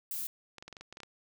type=noise; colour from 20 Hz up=violet; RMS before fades=-37 dBFS; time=0.11-0.27 s; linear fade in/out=2 ms
type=clicks; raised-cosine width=0.2 ms; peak=-29 dBFS; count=10; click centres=0.583 / 0.625 / 0.68 / 0.727 / 0.768 / 0.81 / 0.926 / 0.971 / 1.003 / 1.033 s
effects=none